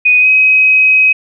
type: tone with pitch glide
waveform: sine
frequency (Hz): 2489 to 2533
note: D#7 to D#7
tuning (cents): 0 to +30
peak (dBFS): -5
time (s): 0.05-1.13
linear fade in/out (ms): 10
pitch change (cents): +30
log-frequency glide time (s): 0.19-0.28
effects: none